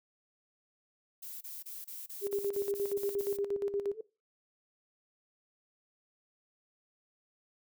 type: noise bursts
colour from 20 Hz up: violet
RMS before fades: -44 dBFS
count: 10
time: 1.22-3.372 s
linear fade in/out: 10 ms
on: 190 ms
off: 28 ms
type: tone with tremolo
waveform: sine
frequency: 402.1 Hz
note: G4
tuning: 44 cents sharp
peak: -29 dBFS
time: 2.21-3.95 s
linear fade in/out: 50 ms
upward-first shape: square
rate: 8.5 Hz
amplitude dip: 65%
type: tone with exponential growth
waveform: sine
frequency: 440.9 Hz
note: A4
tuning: 4 cents sharp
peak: -33 dBFS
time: 3.9-4.01 s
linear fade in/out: 5 ms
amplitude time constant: 23 ms
effects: noise-tail reverb RT60 0.3 s tail -21 dB re dry